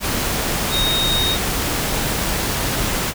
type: tone in noise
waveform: sine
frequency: 3729 Hz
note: A#7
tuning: in tune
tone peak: -18 dBFS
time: 0.7-1.38 s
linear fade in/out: 50 ms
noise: pink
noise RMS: -21 dBFS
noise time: 0-3.14 s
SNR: 0 dB
effects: none